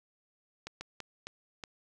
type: slowing click train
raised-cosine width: 0.2 ms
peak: -23 dBFS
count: 5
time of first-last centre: 0.67-1.638 s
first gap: 140 ms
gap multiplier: 1.38
effects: none